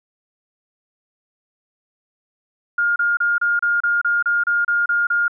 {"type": "tone bursts", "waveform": "sine", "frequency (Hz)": 1415, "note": "F6", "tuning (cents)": 22, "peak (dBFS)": -15, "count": 12, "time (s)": [2.78, 5.281], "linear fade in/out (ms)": 5, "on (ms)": 180, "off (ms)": 31, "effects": []}